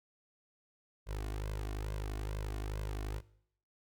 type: tone with flanger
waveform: sawtooth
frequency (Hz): 51.6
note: G#1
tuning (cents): -10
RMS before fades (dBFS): -38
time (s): 1.06-3.22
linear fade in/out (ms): 50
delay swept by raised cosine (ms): 1.9 to 2.78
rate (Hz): 2.3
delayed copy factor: +0.9
effects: noise-tail reverb RT60 0.7 s tail -20 dB re dry